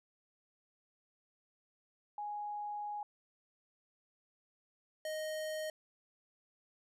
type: tone pair in turn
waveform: sine / square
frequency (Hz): 830.6 / 622.2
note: G#5 / D#5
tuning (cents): 0 / 0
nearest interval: perfect fourth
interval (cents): 500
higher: first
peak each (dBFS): -38 / -38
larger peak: neither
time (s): 2.18-3.03 / 5.05-5.7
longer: first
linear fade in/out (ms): 2
effects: resampled to 32000 Hz